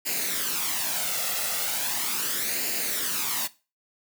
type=noise with flanger; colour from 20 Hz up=white; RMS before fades=-28 dBFS; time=0.05-3.48 s; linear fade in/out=20 ms; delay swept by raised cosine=0.42 to 1.52 ms; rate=0.38 Hz; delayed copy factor=+0.6; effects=noise-tail reverb RT60 0.3 s tail -18 dB re dry + high-pass 200 Hz 12 dB/octave